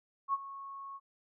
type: tone with ADSR envelope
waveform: sine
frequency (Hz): 1100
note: C#6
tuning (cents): -14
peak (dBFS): -26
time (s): 0.28-1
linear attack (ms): 54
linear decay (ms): 34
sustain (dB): -16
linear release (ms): 42
effects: none